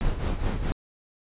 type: noise with tremolo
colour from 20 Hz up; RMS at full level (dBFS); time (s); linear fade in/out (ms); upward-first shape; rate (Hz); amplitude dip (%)
brown; -23; 0.01-0.72; 0; sine; 4.7; 65
effects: resampled to 8000 Hz